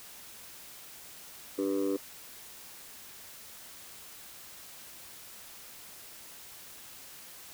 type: chord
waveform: sine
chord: G major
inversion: second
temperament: just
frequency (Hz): 294 / 392 / 490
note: D4 / G4 / B4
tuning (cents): +2 / 0 / -14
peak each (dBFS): -29 / -30 / -32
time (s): 1.58-1.97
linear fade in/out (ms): 10
effects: tanh soft clip ceiling -23 dBFS + white hiss -49 dBFS RMS until 7.53 s